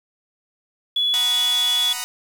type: tone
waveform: sine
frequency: 3403 Hz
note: G#7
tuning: 41 cents sharp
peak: -17 dBFS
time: 0.96-1.93 s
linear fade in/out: 5 ms
type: chord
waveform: 5% pulse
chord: B major seventh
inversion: second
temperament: equal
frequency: 740 / 932.3 / 987.8 / 1244.5 Hz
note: F#5 / A#5 / B5 / D#6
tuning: 0 / 0 / 0 / 0 cents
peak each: -20 dBFS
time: 1.14-2.04 s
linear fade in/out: 0 ms
effects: 7-bit